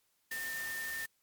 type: tone in noise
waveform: sine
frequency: 1806 Hz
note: A6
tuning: 45 cents sharp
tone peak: -37 dBFS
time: 0.31-1.06 s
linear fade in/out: 5 ms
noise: white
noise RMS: -44 dBFS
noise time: 0.31-1.06 s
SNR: +4 dB
effects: white hiss -75 dBFS RMS until 1.22 s + MP3 96 kbps